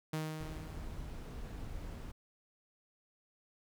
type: tone with exponential decay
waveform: sawtooth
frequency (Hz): 156.4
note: D#3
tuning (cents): +9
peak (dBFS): -30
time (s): 0.13-1.47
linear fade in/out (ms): 5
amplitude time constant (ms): 290
type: noise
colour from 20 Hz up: brown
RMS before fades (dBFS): -44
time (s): 0.4-2.12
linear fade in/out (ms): 10
effects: none